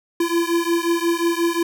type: beating tone pair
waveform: square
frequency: 336.8 / 342.4 Hz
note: E4 / F4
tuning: +37 / -34 cents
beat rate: 5.6 Hz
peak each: -21 / -22 dBFS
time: 0.2-1.63 s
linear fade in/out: 5 ms
effects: none